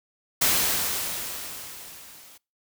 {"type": "noise with level ramp", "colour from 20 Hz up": "white", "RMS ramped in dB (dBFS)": [-20, -50], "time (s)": [0.41, 2.38], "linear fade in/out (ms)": 10, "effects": ["noise-tail reverb RT60 0.3 s tail -26 dB re dry"]}